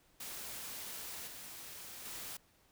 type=noise with level steps; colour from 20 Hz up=white; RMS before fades=-45 / -49 / -45 dBFS; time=0.2-2.37 s; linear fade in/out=5 ms; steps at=1.27 / 2.05 s; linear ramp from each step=5 ms; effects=pink hiss -69 dBFS RMS until 2.71 s